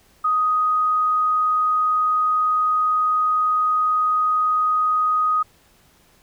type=tone; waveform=sine; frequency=1249 Hz; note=D#6; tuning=6 cents sharp; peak=-16 dBFS; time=0.24-5.43 s; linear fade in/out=10 ms; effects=pink hiss -56 dBFS RMS until 6.22 s